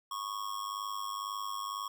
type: tone with amplitude modulation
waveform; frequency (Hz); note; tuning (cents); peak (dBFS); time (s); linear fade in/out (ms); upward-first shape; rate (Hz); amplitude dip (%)
square; 1099; C#6; -15; -33; 0.11-1.88; 5; sine; 102; 75
effects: none